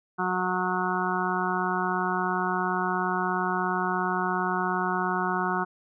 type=harmonic tone; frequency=182.9 Hz; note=F#3; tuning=20 cents flat; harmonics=1 / 2 / 4 / 5 / 6 / 7 / 8; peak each=-32 / -32 / -32 / -32 / -32 / -32 / -32 dBFS; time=0.18-5.65 s; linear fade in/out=20 ms; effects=none